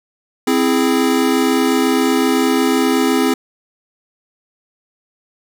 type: chord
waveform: square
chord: C augmented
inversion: none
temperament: equal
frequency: 261.6 / 329.6 / 415.3 Hz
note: C4 / E4 / G#4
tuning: 0 / 0 / 0 cents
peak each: -16 / -19 / -19 dBFS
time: 0.47-3.34 s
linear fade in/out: 5 ms
effects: none